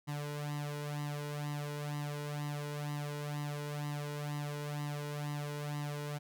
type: tone with flanger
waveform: sawtooth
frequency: 146.83 Hz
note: D3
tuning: in tune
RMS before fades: -39 dBFS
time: 0.07-6.19 s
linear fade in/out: 20 ms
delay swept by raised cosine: 1 to 2.1 ms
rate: 2.1 Hz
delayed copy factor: +0.75
effects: none